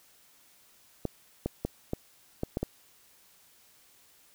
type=clicks; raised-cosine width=2 ms; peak=-16 dBFS; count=7; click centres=1.053 / 1.46 / 1.65 / 1.934 / 2.434 / 2.571 / 2.63 s; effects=white hiss -61 dBFS RMS until 4.34 s